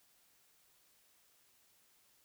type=silence; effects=white hiss -70 dBFS RMS until 2.24 s